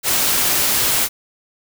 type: noise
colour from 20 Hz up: white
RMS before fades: -17 dBFS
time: 0.03-1.09 s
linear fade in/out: 50 ms
effects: none